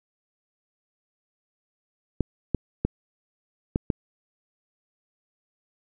clicks, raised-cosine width 3 ms, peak -9 dBFS, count 5, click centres 2.207 / 2.547 / 2.85 / 3.759 / 3.902 s, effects none

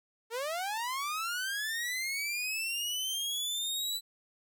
sawtooth linear sweep, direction up, 440 to 3992 Hz, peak -29 dBFS, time 0.3-4.01 s, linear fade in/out 50 ms, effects none

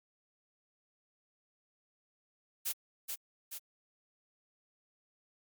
blue noise with echo, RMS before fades -34 dBFS, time 2.65-2.73 s, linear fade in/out 20 ms, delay 430 ms, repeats 2, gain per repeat -4 dB, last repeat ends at 3.59 s, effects Opus 48 kbps

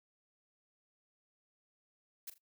blue noise with echo, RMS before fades -44 dBFS, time 2.27-2.3 s, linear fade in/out 5 ms, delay 41 ms, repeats 2, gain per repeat -12 dB, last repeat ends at 2.382 s, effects noise-tail reverb RT60 0.1 s tail -18 dB re dry

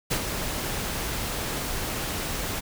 pink noise with ADSR envelope, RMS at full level -24 dBFS, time 0.1-2.61 s, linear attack 17 ms, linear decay 77 ms, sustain -6 dB, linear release 24 ms, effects none

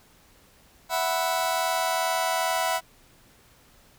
sawtooth chord, E suspended second, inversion none, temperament just, 659.3 / 741.7 / 988.9 Hz, E5 / F#5 / B5, 0 / +4 / +2 cents, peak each -24 dBFS, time 0.89-2.81 s, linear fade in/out 50 ms, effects pink hiss -57 dBFS RMS until 3.98 s

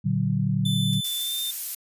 sine chord, Bb augmented, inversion none, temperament equal with one note detuned, 116.54 / 146.83 / 188.45 Hz, Bb2 / D3 / F#3, 0 / 0 / +32 cents, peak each -26 / -25 / -25 dBFS, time 0.04-1.01 s, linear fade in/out 20 ms
45% pulse tone with pitch glide, 3520 to 3604 Hz, A7 to A7, 0 to +41 cents, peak -27 dBFS, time 0.65-1.51 s, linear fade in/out 5 ms, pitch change +41 cents, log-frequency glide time 1.16-1.38 s
blue noise with exponential decay, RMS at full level -36 dBFS, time 0.93-1.02 s, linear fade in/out 0 ms, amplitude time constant 18 ms
violet noise, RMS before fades -28 dBFS, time 1.04-1.75 s, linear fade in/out 5 ms
effects resampled to 32000 Hz

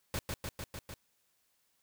pink noise with echo, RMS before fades -35 dBFS, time 0.14-0.19 s, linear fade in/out 0 ms, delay 150 ms, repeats 5, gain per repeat -2 dB, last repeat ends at 0.94 s, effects white hiss -75 dBFS RMS until 1.82 s

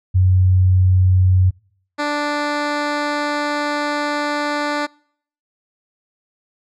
sine / 10% pulse tone pair in turn, 92.5 / 293.7 Hz, F#2 / D4, 0 / 0 cents, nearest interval octave + minor sixth, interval 2000 cents, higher second, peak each -10 dBFS, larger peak neither, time 0.14-1.51 / 1.98-4.87 s, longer second, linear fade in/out 20 ms, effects noise-tail reverb RT60 0.6 s tail -26 dB re dry + low-pass 5000 Hz 12 dB/octave

